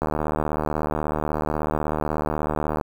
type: click train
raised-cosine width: 1 ms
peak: -10 dBFS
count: 214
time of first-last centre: 0.02-2.812 s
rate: 76.3 Hz
effects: 7-bit